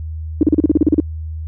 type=tone bursts; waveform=sine; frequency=304.9 Hz; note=D#4; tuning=35 cents flat; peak=-7 dBFS; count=11; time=0.41-1.001 s; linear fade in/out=2 ms; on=21 ms; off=36 ms; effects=added 79 Hz sine -23 dBFS peak until 1.47 s